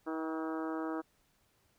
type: harmonic tone with a mistuned harmonic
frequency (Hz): 160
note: D#3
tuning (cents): +49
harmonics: 2 / 3 / 4 / 5 / 6 / 7 / 8 / 9 / 10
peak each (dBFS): -36 / -43 / -45 / -47 / -47 / -49 / -46 / -52 / -53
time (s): 0.06-1.02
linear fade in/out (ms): 20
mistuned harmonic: 5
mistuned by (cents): -31
effects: pink hiss -72 dBFS RMS until 1.78 s